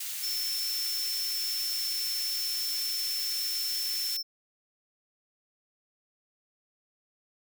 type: high-pass noise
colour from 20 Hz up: white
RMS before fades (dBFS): -36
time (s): 0-4.17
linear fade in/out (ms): 5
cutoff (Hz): 2400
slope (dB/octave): 12
type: tone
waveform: square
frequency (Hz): 5350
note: E8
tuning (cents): +25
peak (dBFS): -31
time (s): 0.22-4.23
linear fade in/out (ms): 20
effects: none